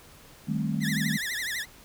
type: chord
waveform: sine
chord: A half-diminished seventh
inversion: second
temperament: equal with one note detuned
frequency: 155.56 / 196 / 217.9 / 261.6 Hz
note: Eb3 / G3 / A3 / C4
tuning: 0 / 0 / -17 / 0 cents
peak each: -30 / -31 / -30 / -36 dBFS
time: 0.47-1.18 s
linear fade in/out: 20 ms
type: tone with vibrato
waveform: sawtooth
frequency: 1856 Hz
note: A#6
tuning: 8 cents flat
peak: -26 dBFS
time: 0.8-1.66 s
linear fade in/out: 50 ms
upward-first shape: triangle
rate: 12 Hz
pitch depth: 220 cents each way
effects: pink hiss -52 dBFS RMS until 1.84 s